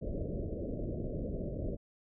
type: low-pass noise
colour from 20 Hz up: pink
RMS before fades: -37 dBFS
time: 0.01-1.77 s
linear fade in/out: 20 ms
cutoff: 630 Hz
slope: 96 dB/octave
effects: none